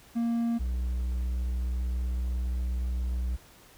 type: tone pair in turn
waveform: triangle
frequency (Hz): 233.1 / 61.74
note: A#3 / B1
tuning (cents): 0 / 0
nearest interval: octave + major seventh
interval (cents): 2300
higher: first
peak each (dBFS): -23 / -25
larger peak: first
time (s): 0.15-0.59 / 0.59-3.37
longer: second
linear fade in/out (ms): 20
effects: pink hiss -55 dBFS RMS until 3.77 s